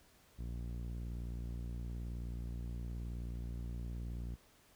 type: tone with low-pass filter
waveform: sawtooth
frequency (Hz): 59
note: A#1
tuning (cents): +22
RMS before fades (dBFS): -42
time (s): 0.38-4.36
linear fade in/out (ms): 20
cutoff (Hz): 240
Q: 0.72
effects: pink hiss -66 dBFS RMS until 4.75 s